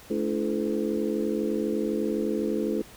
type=harmonic tone with a mistuned harmonic; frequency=72 Hz; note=D2; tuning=34 cents flat; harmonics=3 / 4 / 5 / 6 / 7; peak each=-30 / -32 / -30 / -30 / -34 dBFS; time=0.1-2.82 s; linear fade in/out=5 ms; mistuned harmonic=5; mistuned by=-120 cents; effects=pink hiss -49 dBFS RMS until 2.96 s